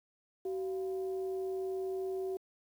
sine tone with frequency modulation, 379.2 Hz, F#4, 43 cents sharp, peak -33 dBFS, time 0.45-2.37 s, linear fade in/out 5 ms, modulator 316 Hz, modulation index 0.41, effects high-pass 200 Hz 12 dB/octave + 10-bit

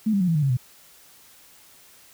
sine tone with pitch steps, 217.7 / 198.48 / 180.96 / 164.99 / 150.42 / 137.14 / 125.04 Hz, A3 / G3 / F#3 / E3 / D3 / C#3 / B2, -18 / +22 / -38 / +2 / +42 / -18 / +22 cents, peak -18 dBFS, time 0.06-0.571 s, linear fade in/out 10 ms, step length 73 ms, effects white hiss -52 dBFS RMS until 2.13 s

